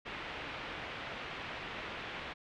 white low-pass noise, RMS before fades -43 dBFS, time 0.05-2.34 s, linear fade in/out 20 ms, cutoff 2900 Hz, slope 24 dB/octave, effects none

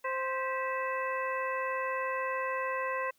harmonic tone with a mistuned harmonic, 523.3 Hz, C5, in tune, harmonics 1 / 2 / 3 / 4 / 5, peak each -35 / -34 / -41 / -38 / -42 dBFS, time 0.04-3.11 s, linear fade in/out 10 ms, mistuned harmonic 4, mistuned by -120 cents, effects white hiss -70 dBFS RMS until 3.18 s

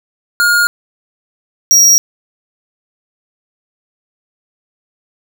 square tone pair in turn, 1424 / 5673 Hz, F6 / F8, +33 / +26 cents, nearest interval 2 octaves, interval 2393 cents, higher second, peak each -9 / -5 dBFS, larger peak second, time 0.4-0.67 / 1.71-1.98 s, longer neither, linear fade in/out 0 ms, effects none

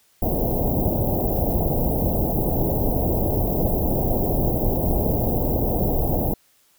pink band-stop noise, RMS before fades -21 dBFS, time 0.22-6.34 s, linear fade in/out 5 ms, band 780 to 14000 Hz, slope 48 dB/octave, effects white hiss -60 dBFS RMS until 6.78 s

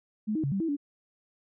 sine tone with pitch steps, 213.9 / 314.9 / 139.1 / 195.2 / 327.3 / 286.8 Hz, A3 / D#4 / C#3 / G3 / E4 / D4, -49 / +21 / +6 / -7 / -12 / -41 cents, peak -26 dBFS, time 0.27-0.768 s, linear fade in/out 20 ms, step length 83 ms, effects none

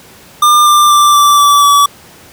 square tone with pitch steps, 1200 / 1189 / 1178 / 1167.2 / 1156.4 / 1145.8 Hz, D6 / D6 / D6 / D6 / D6 / D6, +37 / +21 / +5 / -11 / -27 / -43 cents, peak -5 dBFS, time 0.42-1.86 s, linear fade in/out 5 ms, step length 240 ms, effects pink hiss -38 dBFS RMS until 2.32 s + high-pass 80 Hz 12 dB/octave

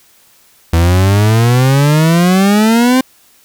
40% pulse exponential sweep, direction up, 81.5 to 262.9 Hz, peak -6 dBFS, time 0.73-3.01 s, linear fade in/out 5 ms, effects white hiss -48 dBFS RMS until 3.44 s

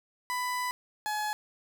30% pulse tone pair in turn, 995 / 847.3 Hz, B5 / G#5, +13 / +34 cents, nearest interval minor third, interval 279 cents, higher first, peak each -27 dBFS, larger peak neither, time 0.3-0.71 / 1.06-1.33 s, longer first, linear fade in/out 0 ms, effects none

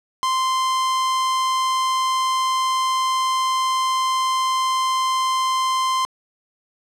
45% pulse tone, 1042 Hz, C6, 7 cents flat, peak -18 dBFS, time 0.23-6.05 s, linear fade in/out 0 ms, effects low-pass 9000 Hz 12 dB/octave + 9-bit

